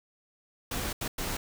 pink noise bursts at uneven times, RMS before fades -33 dBFS, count 3, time 0.71-0.93 / 1.01-1.08 / 1.18-1.37 s, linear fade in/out 5 ms, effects none

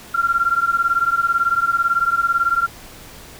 sine beating tone pair, 1369 / 1387 Hz, F6 / F6, -35 / -12 cents, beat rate 18 Hz, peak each -18 dBFS, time 0.14-2.67 s, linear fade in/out 10 ms, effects pink hiss -40 dBFS RMS until 3.39 s

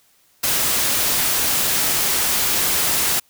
white noise, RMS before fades -19 dBFS, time 0.43-3.2 s, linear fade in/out 10 ms, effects white hiss -58 dBFS RMS until 3.29 s

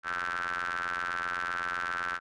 sawtooth ring-modulated tone, 87.8 Hz, F2, 10 cents sharp, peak -24 dBFS, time 0.03-2.2 s, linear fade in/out 50 ms, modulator 1440 Hz, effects low-pass 6000 Hz 12 dB/octave

